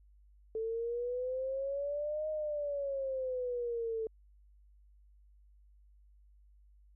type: exponential two-way sweep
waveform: sine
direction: up then down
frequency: 440 to 622.3 to 440 Hz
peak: -33 dBFS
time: 0.55-4.07 s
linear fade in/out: 2 ms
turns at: 2.29 s
effects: added 50 Hz sine -59 dBFS peak until 6.95 s